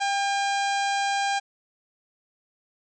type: harmonic tone with a mistuned harmonic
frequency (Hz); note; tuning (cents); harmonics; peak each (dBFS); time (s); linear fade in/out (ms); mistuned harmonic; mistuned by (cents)
804; G5; +44; 1 / 2 / 3 / 4 / 5 / 6 / 7 / 8 / 9 / 10; -24 / -30 / -34 / -36 / -38 / -40 / -41 / -42 / -43 / -44; 0-1.4; 20; 1; -19
effects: none